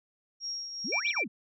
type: tone with tremolo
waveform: sine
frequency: 5588 Hz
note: F8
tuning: in tune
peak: -32 dBFS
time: 0.4-1.22 s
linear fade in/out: 50 ms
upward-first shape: triangle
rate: 2.5 Hz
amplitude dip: 55%
type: exponential two-way sweep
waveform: sine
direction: up then down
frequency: 174.61 to 4183 to 174.61 Hz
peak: -35 dBFS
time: 0.84-1.28 s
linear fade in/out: 10 ms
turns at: 1.09 s
type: tone bursts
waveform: sine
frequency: 2349 Hz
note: D7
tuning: in tune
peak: -26 dBFS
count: 3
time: 0.92-1.241 s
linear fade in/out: 10 ms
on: 81 ms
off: 39 ms
effects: none